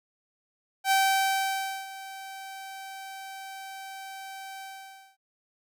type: tone with ADSR envelope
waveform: sawtooth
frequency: 774 Hz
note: G5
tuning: 22 cents flat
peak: -16 dBFS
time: 0.84-5.17 s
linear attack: 71 ms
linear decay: 950 ms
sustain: -19 dB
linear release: 550 ms
effects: noise-tail reverb RT60 0.1 s tail -23 dB re dry